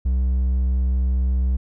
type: tone with hard clipping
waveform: sine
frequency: 63.9 Hz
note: C2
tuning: 40 cents flat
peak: -18 dBFS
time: 0.05-1.57 s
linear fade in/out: 10 ms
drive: 3 dB
effects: none